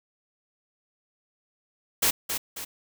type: noise with echo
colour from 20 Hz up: white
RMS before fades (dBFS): -22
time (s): 2.02-2.11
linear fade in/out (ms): 10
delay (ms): 270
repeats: 2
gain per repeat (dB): -7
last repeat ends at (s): 2.65
effects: none